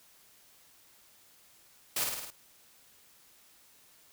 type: noise with echo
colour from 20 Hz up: white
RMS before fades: -31 dBFS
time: 1.96-2.04 s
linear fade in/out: 5 ms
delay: 53 ms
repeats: 5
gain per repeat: -3 dB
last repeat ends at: 2.305 s
effects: white hiss -61 dBFS RMS until 4.12 s